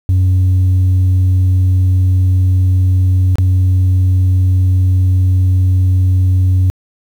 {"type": "tone with dropouts", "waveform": "sine", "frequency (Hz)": 92.5, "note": "F#2", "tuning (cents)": 0, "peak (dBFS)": -5, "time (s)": [0.09, 6.7], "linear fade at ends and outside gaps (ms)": 0, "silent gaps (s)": [3.356, 3.384], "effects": ["tanh soft clip ceiling -7 dBFS", "7-bit"]}